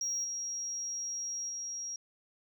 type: tone with level steps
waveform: sine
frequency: 5640 Hz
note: F8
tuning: 16 cents sharp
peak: -30 / -34 / -36 dBFS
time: 0.01-1.96 s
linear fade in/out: 2 ms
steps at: 0.24 / 1.49 s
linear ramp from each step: 5 ms
effects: tanh soft clip ceiling -28 dBFS + 12-bit